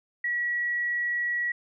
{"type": "tone", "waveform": "sine", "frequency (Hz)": 1926, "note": "B6", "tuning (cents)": -44, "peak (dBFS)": -25, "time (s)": [0.24, 1.52], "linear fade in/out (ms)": 5, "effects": []}